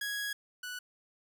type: tone pair in turn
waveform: sawtooth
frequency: 1661.2 / 1480 Hz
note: G#6 / F#6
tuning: 0 / 0 cents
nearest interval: major second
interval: 200 cents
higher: first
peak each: -30 / -35 dBFS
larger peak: first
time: 0.01-0.33 / 0.63-0.79 s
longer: first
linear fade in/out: 5 ms
effects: none